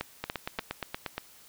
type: two click trains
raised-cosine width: 0.3 ms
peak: -16 / -15 dBFS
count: 9 / 3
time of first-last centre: 0.24-1.18 / 0.01-0.588 s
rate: 8.51 / 3.46 Hz
effects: white hiss -55 dBFS RMS until 1.48 s